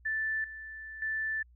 sine tone with level steps, 1760 Hz, A6, in tune, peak -29 / -41 / -30 dBFS, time 0.05-1.43 s, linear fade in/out 10 ms, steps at 0.44 / 1.02 s, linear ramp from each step 2 ms, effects added 60 Hz sine -56 dBFS peak until 1.55 s

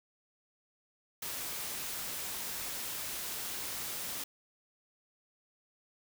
white noise, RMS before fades -39 dBFS, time 1.22-4.24 s, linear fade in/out 5 ms, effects none

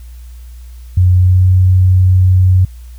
sine tone with pitch glide, 90.9 to 92.54 Hz, F#2 to F#2, -30 to +1 cents, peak -5 dBFS, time 0.97-2.65 s, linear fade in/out 5 ms, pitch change +31 cents, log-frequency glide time 1.15-1.47 s, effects added 60 Hz sine -29 dBFS peak until 2.98 s + white hiss -49 dBFS RMS until 2.98 s

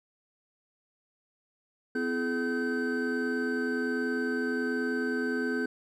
triangle tone cluster, 253.5 / 334.8 / 424.4 / 1540 Hz, B3 / E4 / G#4 / G6, +45 / +27 / +38 / -31 cents, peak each -29 / -35 / -31 / -32 dBFS, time 1.95-5.66 s, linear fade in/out 5 ms, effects none

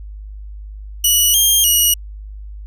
10% pulse tone with pitch steps, 2937 / 3206 / 2904 Hz, F#7 / G7 / F#7, -13 / +38 / -33 cents, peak -3 dBFS, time 1.04-1.94 s, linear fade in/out 5 ms, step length 300 ms, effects added 51 Hz sine -29 dBFS peak until 2.66 s

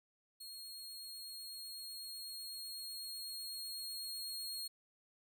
sawtooth tone with level ramp, 4277 Hz, C8, 37 cents sharp, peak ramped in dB -45 to -38 dBFS, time 0.4-4.68 s, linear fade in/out 10 ms, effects none

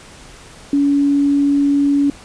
sine tone, 283.4 Hz, C#4, 38 cents sharp, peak -11 dBFS, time 0.73-2.1 s, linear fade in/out 2 ms, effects pink hiss -40 dBFS RMS until 2.24 s + resampled to 22050 Hz

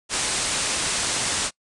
white low-pass noise, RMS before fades -25 dBFS, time 0.09-1.51 s, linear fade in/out 50 ms, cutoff 9700 Hz, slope 96 dB/octave, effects noise-tail reverb RT60 0.1 s tail -24 dB re dry

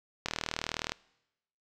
click train, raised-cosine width 0.2 ms, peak -13 dBFS, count 27, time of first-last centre 0.26-0.92 s, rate 39.4 Hz, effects noise-tail reverb RT60 0.9 s tail -24 dB re dry

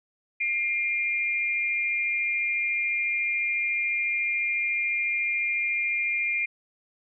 sine tone pair together, 2114 / 2400 Hz, C7 / D7, +17 / +37 cents, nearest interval major second, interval 220 cents, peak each -29 / -25 dBFS, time 0.4-6.46 s, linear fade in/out 10 ms, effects none

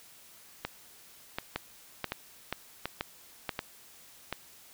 two click trains, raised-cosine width 0.3 ms, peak -16 / -15 dBFS, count 6 / 5, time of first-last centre 0.65-4.326 / 1.56-3.492 s, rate 1.36 / 2.07 Hz, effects white hiss -55 dBFS RMS until 4.73 s

